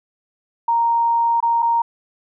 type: tone with dropouts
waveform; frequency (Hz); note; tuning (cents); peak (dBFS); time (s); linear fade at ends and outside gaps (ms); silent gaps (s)
sine; 931; A#5; -2; -14; 0.68-1.82; 5; 1.404-1.426 / 1.623-1.626
effects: none